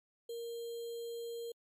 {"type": "tone with sample-and-hold", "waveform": "sine", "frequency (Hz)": 466.2, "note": "A#4", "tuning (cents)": 0, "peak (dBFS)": -39, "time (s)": [0.29, 1.52], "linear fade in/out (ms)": 5, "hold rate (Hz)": 3675, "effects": ["MP3 64 kbps"]}